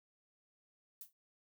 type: noise with exponential decay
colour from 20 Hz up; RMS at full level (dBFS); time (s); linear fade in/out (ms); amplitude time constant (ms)
violet; -44; 1.01-1.13; 2; 24
effects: none